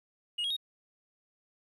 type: tone with pitch steps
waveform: sine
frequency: 2874 / 3282 / 3749 Hz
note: F7 / G#7 / A#7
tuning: +49 / -21 / +9 cents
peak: -27 dBFS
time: 0.38-0.566 s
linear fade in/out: 10 ms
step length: 62 ms
effects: tanh soft clip ceiling -29 dBFS + 11-bit